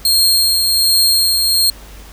sawtooth tone with tremolo, 4231 Hz, C8, 19 cents sharp, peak -6 dBFS, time 0.05-1.7 s, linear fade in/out 2 ms, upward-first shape triangle, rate 1.3 Hz, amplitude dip 35%, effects added 50 Hz sine -35 dBFS peak until 2.12 s + pink hiss -40 dBFS RMS until 2.12 s

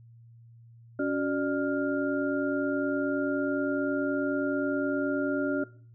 sine tone cluster, 281.2 / 370.7 / 596 / 1404 Hz, C#4 / F#4 / D5 / F6, +25 / +3 / +25 / +9 cents, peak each -28 / -32 / -32 / -35 dBFS, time 0.99-5.64 s, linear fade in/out 5 ms, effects noise-tail reverb RT60 0.5 s tail -19 dB re dry + added 116 Hz sine -50 dBFS peak until 5.94 s

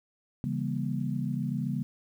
sine chord, C# diminished seventh, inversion none, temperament just, 138.59 / 166.31 / 199.57 / 239.5 Hz, C#3 / E3 / G3 / Bb3, 0 / +16 / +31 / +47 cents, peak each -32 / -36 / -34 / -34 dBFS, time 0.44-1.83 s, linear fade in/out 0 ms, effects 10-bit

